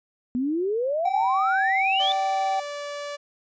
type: exponential sweep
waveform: sine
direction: up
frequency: 240 to 3587 Hz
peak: -22 dBFS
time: 0.35-2.12 s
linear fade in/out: 0 ms
type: tone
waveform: triangle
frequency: 771 Hz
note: G5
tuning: 29 cents flat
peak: -20 dBFS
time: 1.05-2.6 s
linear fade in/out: 5 ms
type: tone with pitch glide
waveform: sawtooth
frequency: 587.3 to 578.5 Hz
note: D5 to D5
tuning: 0 to -26 cents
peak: -27 dBFS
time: 1.99-3.17 s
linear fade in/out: 20 ms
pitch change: -26 cents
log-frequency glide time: 2.1-2.85 s
effects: resampled to 16000 Hz